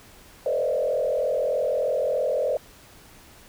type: tone with frequency modulation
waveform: sine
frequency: 557 Hz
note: C#5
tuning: 8 cents sharp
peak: -21 dBFS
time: 0.46-2.57 s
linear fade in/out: 2 ms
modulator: 43.2 Hz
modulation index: 1.8
effects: pink hiss -50 dBFS RMS until 3.48 s